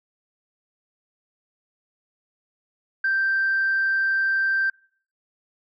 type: tone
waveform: sine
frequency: 1568 Hz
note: G6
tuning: in tune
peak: -18 dBFS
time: 3.04-4.7 s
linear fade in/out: 5 ms
effects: noise-tail reverb RT60 0.5 s tail -25 dB re dry + tanh soft clip ceiling -15 dBFS